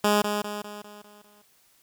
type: tone with echo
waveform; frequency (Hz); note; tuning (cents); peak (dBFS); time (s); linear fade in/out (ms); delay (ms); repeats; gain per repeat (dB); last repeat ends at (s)
10% pulse; 207.7; G#3; 0; -11; 0.04-0.22; 5; 200; 6; -6; 1.42
effects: white hiss -62 dBFS RMS until 1.82 s